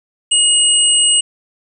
sine tone pair together, 2879 / 8143 Hz, F#7 / C9, -48 / -48 cents, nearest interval octave + tritone, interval 1800 cents, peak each -12 dBFS, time 0.31-1.21 s, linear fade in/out 10 ms, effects none

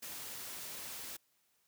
white noise, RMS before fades -45 dBFS, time 0.02-1.17 s, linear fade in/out 10 ms, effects white hiss -75 dBFS RMS until 1.67 s + high-pass 60 Hz 12 dB/octave

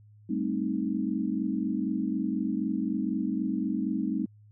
sine chord, A half-diminished seventh, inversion third, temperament equal with one note detuned, 196 / 220 / 262.5 / 311.1 Hz, G3 / A3 / C4 / Eb4, 0 / 0 / +6 / 0 cents, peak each -32 dBFS, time 0.29-4.26 s, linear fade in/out 10 ms, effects added 105 Hz sine -52 dBFS peak until 4.51 s

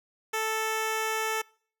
10% pulse tone, 440 Hz, A4, in tune, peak -19 dBFS, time 0.33-1.42 s, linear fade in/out 10 ms, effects noise-tail reverb RT60 0.5 s tail -25 dB re dry

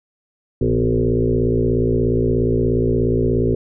sine tone with frequency modulation, 251.9 Hz, B3, 34 cents sharp, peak -14 dBFS, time 0.61-3.55 s, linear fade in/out 5 ms, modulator 56.9 Hz, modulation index 3.6, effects none

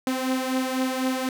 sawtooth beating tone pair, 258.3 / 262.3 Hz, C4 / C4, -22 / +4 cents, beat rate 4 Hz, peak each -21 / -25 dBFS, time 0.07-1.29 s, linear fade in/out 2 ms, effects none

